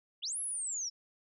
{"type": "linear two-way sweep", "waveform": "sine", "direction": "up then down", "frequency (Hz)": [2637, 11175, 5330], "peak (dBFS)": -34, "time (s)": [0.22, 0.9], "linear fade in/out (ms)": 20, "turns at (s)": 0.39, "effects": []}